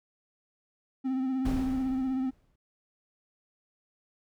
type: tone with vibrato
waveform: triangle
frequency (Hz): 261.6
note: C4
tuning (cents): 0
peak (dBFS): -25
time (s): 1.04-2.31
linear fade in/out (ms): 20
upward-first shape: triangle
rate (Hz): 16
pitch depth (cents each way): 41
type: noise with exponential decay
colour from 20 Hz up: brown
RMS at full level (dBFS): -29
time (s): 1.45-2.56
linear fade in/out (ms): 5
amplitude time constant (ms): 240
effects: none